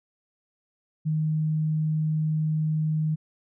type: tone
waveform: sine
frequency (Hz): 155.56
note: D#3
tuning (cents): 0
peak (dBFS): -22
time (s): 1.05-3.16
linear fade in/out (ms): 20
effects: none